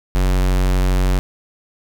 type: tone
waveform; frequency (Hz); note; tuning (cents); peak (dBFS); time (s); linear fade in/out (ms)
square; 46.25; F#1; 0; -14; 0.15-1.19; 0
effects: none